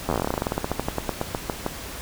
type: slowing click train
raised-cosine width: 1 ms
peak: -9 dBFS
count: 28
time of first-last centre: 0.09-1.664 s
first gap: 11 ms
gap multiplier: 1.11
effects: added 60 Hz sine -44 dBFS peak until 2.01 s + pink hiss -36 dBFS RMS until 2.01 s